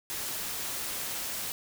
white noise, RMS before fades -35 dBFS, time 0.1-1.52 s, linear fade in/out 0 ms, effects none

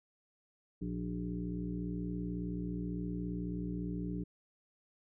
harmonic tone with a mistuned harmonic, 59 Hz, A#1, 22 cents sharp, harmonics 1 / 2 / 3 / 5 / 6 / 7, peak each -43 / -46 / -38 / -41 / -52 / -50 dBFS, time 0.81-4.24 s, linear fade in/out 10 ms, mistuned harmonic 6, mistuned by +74 cents, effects none

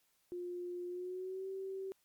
sine tone with pitch glide, 354.5 to 384.4 Hz, F4 to G4, +26 to -34 cents, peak -39 dBFS, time 0.32-1.92 s, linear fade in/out 0 ms, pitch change +140 cents, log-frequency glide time 0.88-1.48 s, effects white hiss -75 dBFS RMS until 2.04 s + MP3 96 kbps

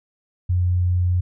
sine tone, 89.5 Hz, F2, 43 cents sharp, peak -16 dBFS, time 0.49-1.21 s, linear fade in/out 10 ms, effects none

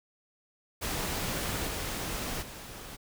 pink noise with level steps, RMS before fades -33 / -35 / -44 dBFS, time 0.81-2.97 s, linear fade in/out 20 ms, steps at 1.66 / 2.41 s, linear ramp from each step 20 ms, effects none

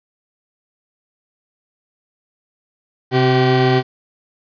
30% pulse tone pair together, 130.45 / 383.3 Hz, C3 / G4, -5 / -39 cents, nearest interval octave + perfect fifth, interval 1866 cents, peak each -12 dBFS, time 3.11-3.83 s, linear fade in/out 50 ms, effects resampled to 11025 Hz + 8-bit

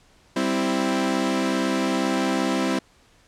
sawtooth chord, C major, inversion second, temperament equal, 196 / 261.6 / 329.6 Hz, G3 / C4 / E4, 0 / 0 / 0 cents, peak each -23 / -20 / -22 dBFS, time 0.36-2.79 s, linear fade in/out 5 ms, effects pink hiss -57 dBFS RMS until 3.27 s + low-pass 8000 Hz 12 dB/octave

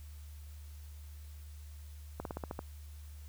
slowing click train, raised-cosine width 1 ms, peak -24 dBFS, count 7, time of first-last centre 2.2-2.591 s, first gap 52 ms, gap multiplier 1.09, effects added 74 Hz sine -46 dBFS peak until 3.28 s + white hiss -62 dBFS RMS until 3.28 s

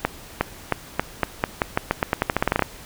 accelerating click train, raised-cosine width 0.5 ms, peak -3 dBFS, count 20, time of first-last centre 0.05-2.623 s, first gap 360 ms, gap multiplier 0.87, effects pink hiss -42 dBFS RMS until 2.85 s

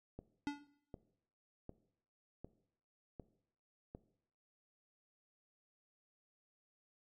click train, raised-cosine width 2 ms, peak -34 dBFS, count 6, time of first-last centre 0.19-3.949 s, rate 1.33 Hz
square tone with exponential decay, 288.3 Hz, D4, 32 cents flat, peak -34 dBFS, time 0.47-0.67 s, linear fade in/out 0 ms, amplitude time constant 43 ms
effects noise-tail reverb RT60 0.7 s tail -17 dB re dry + low-pass 5000 Hz 12 dB/octave

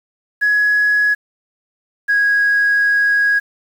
sine tone pair in turn, 1679 / 1652.1 Hz, G#6 / G#6, +18 / -10 cents, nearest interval unison, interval 28 cents, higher first, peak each -10 dBFS, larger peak neither, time 0.41-1.15 / 2.08-3.4 s, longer second, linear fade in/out 20 ms, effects tanh soft clip ceiling -8 dBFS + 7-bit

